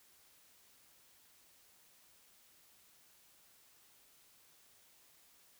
silence, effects white hiss -66 dBFS RMS until 5.59 s

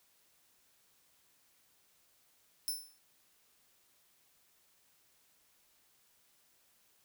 10% pulse tone with exponential decay, 5320 Hz, E8, 15 cents sharp, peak -25 dBFS, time 2.68-2.98 s, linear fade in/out 0 ms, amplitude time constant 65 ms, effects white hiss -70 dBFS RMS until 7.04 s

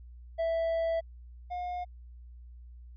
triangle tone pair in turn, 659.3 / 715.7 Hz, E5 / F5, 0 / +42 cents, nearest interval minor second, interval 142 cents, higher second, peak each -25 / -31 dBFS, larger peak first, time 0.38-1.01 / 1.5-1.85 s, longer first, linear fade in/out 20 ms, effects added 60 Hz sine -46 dBFS peak until 2.96 s + resampled to 11025 Hz

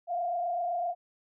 sine tone with frequency modulation, 698.5 Hz, F5, in tune, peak -28 dBFS, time 0.07-0.95 s, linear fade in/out 50 ms, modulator 27.8 Hz, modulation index 0.94, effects none

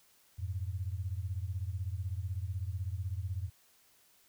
sine beating tone pair, 87.31 / 103.31 Hz, F2 / G#2, 0 / -9 cents, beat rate 16 Hz, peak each -36 / -38 dBFS, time 0.38-3.5 s, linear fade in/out 20 ms, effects white hiss -66 dBFS RMS until 4.28 s

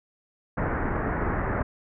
pink low-pass noise, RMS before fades -27 dBFS, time 0.57-1.63 s, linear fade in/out 10 ms, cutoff 1900 Hz, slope 48 dB/octave, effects none

